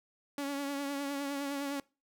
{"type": "tone with vibrato", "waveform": "sawtooth", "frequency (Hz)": 281.1, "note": "C#4", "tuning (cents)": 24, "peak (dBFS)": -30, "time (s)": [0.38, 1.8], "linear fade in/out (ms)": 2, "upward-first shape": "triangle", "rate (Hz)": 9.8, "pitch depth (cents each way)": 42, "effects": ["noise-tail reverb RT60 0.3 s tail -23 dB re dry"]}